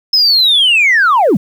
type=linear sweep; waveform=sine; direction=down; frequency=5200 to 146.83 Hz; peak=-5 dBFS; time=0.13-1.37 s; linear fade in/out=5 ms; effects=tanh soft clip ceiling -4 dBFS + 7-bit